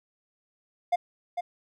triangle tone with echo, 705 Hz, F5, 16 cents sharp, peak -18 dBFS, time 0.92-0.96 s, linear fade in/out 10 ms, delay 450 ms, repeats 1, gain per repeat -7 dB, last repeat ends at 1.41 s, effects none

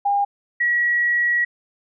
sine tone pair in turn, 807 / 1919.4 Hz, G#5 / B6, -50 / -50 cents, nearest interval octave + minor third, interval 1500 cents, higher second, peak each -16 dBFS, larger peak neither, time 0.05-0.25 / 0.6-1.45 s, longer second, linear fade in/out 10 ms, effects none

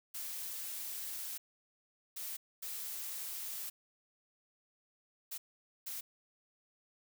blue noise bursts at uneven times, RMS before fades -42 dBFS, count 5, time 0.14-1.38 / 2.16-2.37 / 2.62-3.7 / 5.31-5.38 / 5.86-6.01 s, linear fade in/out 10 ms, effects none

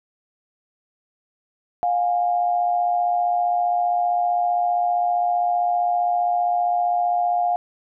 sine tone pair together, 709 / 824.3 Hz, F5 / G#5, +26 / -13 cents, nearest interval minor third, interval 261 cents, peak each -18 / -27 dBFS, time 1.83-7.56 s, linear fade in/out 0 ms, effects none

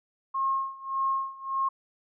sine tone with tremolo, 1077 Hz, C6, 50 cents sharp, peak -23 dBFS, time 0.34-1.69 s, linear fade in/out 10 ms, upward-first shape sine, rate 1.7 Hz, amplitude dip 90%, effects none

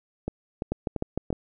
two click trains, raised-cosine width 2 ms, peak -15 / -13 dBFS, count 4 / 5, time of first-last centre 0.28-1.304 / 0.72-1.328 s, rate 2.93 / 6.58 Hz, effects none

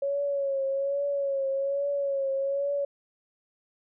sine tone with vibrato, 554.4 Hz, C#5, in tune, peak -25 dBFS, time 0.02-2.85 s, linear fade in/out 5 ms, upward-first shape triangle, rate 1.2 Hz, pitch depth 50 cents each way, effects none

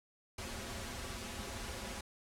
pink noise with comb filter, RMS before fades -43 dBFS, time 0.38-2.01 s, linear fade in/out 5 ms, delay 6.6 ms, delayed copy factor -0.85, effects low-pass 10000 Hz 12 dB/octave

